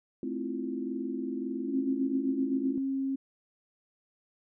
sine chord, F major seventh, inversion first, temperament just, 218.3 / 261.9 / 327.4 / 349.2 Hz, A3 / C4 / E4 / F4, -13 / +2 / -12 / 0 cents, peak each -39 / -34 / -38 / -39 dBFS, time 0.23-2.78 s, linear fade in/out 2 ms
sine tone, 269.7 Hz, C#4, 47 cents flat, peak -28 dBFS, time 1.68-3.16 s, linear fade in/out 10 ms
effects none

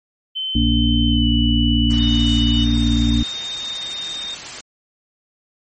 sine tone with pitch glide, 3069 to 2964 Hz, G7 to F#7, -37 to +2 cents, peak -21 dBFS, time 0.35-2.65 s, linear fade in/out 20 ms, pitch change -61 cents, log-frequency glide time 1.09-1.27 s
harmonic tone, 58.27 Hz, A#1, in tune, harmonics 1 / 2 / 4 / 5, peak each -17 / -22 / -18 / -21 dBFS, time 0.55-3.23 s, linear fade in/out 5 ms
white noise, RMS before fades -31 dBFS, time 1.9-4.61 s, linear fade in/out 5 ms
sine tone with vibrato, 3675 Hz, A#7, 25 cents flat, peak -25 dBFS, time 1.99-4.35 s, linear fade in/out 10 ms, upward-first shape sine, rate 19 Hz, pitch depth 9 cents each way
effects MP3 32 kbps

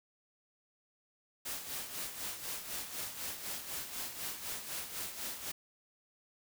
white noise with tremolo, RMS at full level -39 dBFS, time 1.45-5.52 s, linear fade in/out 10 ms, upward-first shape sine, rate 4 Hz, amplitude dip 60%, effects none

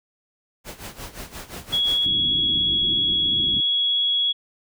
pink noise with tremolo, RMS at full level -34 dBFS, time 0.64-2.07 s, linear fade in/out 50 ms, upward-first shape sine, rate 5.7 Hz, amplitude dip 80%
sine tone with vibrato, 3342 Hz, G#7, 10 cents sharp, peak -18 dBFS, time 1.72-4.33 s, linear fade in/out 20 ms, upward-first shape sine, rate 17 Hz, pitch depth 8 cents each way
white low-pass noise, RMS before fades -34 dBFS, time 2.05-3.61 s, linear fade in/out 5 ms, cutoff 360 Hz, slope 96 dB/octave
effects none

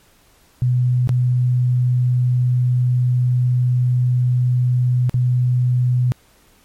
sine tone with dropouts, 124.5 Hz, B2, 14 cents sharp, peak -13 dBFS, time 0.62-6.12 s, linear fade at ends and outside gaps 0 ms, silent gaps 1.074-1.092 / 5.095-5.142 s, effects pink hiss -54 dBFS RMS until 6.64 s + MP3 64 kbps

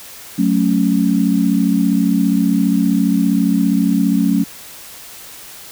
sine chord, F# minor, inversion none, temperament equal, 185 / 220 / 277.2 Hz, F#3 / A3 / C#4, 0 / 0 / 0 cents, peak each -16 dBFS, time 0.38-4.44 s, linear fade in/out 10 ms, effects white hiss -36 dBFS RMS until 5.71 s

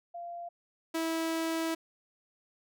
sine / sawtooth tone pair in turn, 691 / 326.1 Hz, F5 / E4, -19 / -19 cents, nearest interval octave + minor second, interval 1300 cents, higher first, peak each -38 / -26 dBFS, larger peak second, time 0.14-0.49 / 0.94-1.75 s, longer second, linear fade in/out 10 ms, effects none

